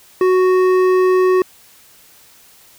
sine tone with hard clipping, 370 Hz, F#4, in tune, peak -12 dBFS, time 0.21-1.42 s, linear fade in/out 2 ms, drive 10 dB, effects white hiss -47 dBFS RMS until 2.78 s

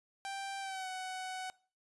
sawtooth tone with pitch glide, 785 to 746.5 Hz, G5 to F#5, +2 to +15 cents, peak -35 dBFS, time 0.25-1.5 s, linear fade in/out 0 ms, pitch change -87 cents, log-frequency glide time 0.6-0.88 s, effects noise-tail reverb RT60 0.4 s tail -21 dB re dry + resampled to 24000 Hz

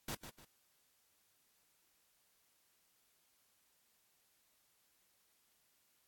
pink noise with echo, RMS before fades -42 dBFS, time 0.08-0.15 s, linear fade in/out 5 ms, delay 150 ms, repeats 2, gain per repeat -9 dB, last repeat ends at 0.45 s, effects white hiss -75 dBFS RMS until 6.07 s + AAC 64 kbps

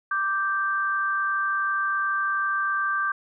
sine tone pair together, 1174.7 / 1568 Hz, D6 / G6, 0 / 0 cents, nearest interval perfect fourth, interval 500 cents, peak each -25 dBFS, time 0.11-3.12 s, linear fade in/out 5 ms, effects none

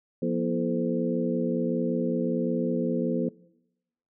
sine tone cluster, 175.8 / 241.1 / 330 / 434.6 / 516 Hz, F3 / B3 / E4 / A4 / C5, +12 / -41 / +2 / -21 / -24 cents, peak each -30 / -28 / -33 / -32 / -32 dBFS, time 0.22-3.29 s, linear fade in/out 5 ms, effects noise-tail reverb RT60 0.9 s tail -22 dB re dry

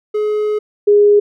triangle / sine tone pair in turn, 423.1 / 412.2 Hz, G#4 / G#4, +32 / -13 cents, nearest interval unison, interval 45 cents, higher first, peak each -12 / -6 dBFS, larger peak second, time 0.14-0.59 / 0.87-1.2 s, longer first, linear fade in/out 10 ms, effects none

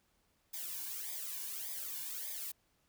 blue noise with flanger, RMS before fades -42 dBFS, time 0.53-2.52 s, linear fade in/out 10 ms, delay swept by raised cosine 0.7 to 1.58 ms, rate 1.7 Hz, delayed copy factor -0.9, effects pink hiss -75 dBFS RMS until 2.88 s

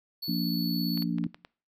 square tone, 4435 Hz, C#8, in tune, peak -33 dBFS, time 0.22-1.04 s, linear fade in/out 10 ms
harmonic tone, 57.8 Hz, A#1, 14 cents flat, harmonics 3 / 4 / 5, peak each -30 / -31 / -32 dBFS, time 0.28-1.27 s, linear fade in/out 5 ms
clicks, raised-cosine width 0.3 ms, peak -28 dBFS, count 6, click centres 0.975 / 1.023 / 1.184 / 1.24 / 1.345 / 1.449 s
effects noise-tail reverb RT60 0.4 s tail -22 dB re dry

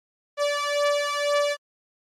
sawtooth beating tone pair, 579 / 581 Hz, D5 / D5, -25 / -19 cents, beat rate 2 Hz, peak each -20 / -21 dBFS, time 0.37-1.57 s, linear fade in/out 50 ms, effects low-pass 7000 Hz 12 dB/octave + MP3 64 kbps

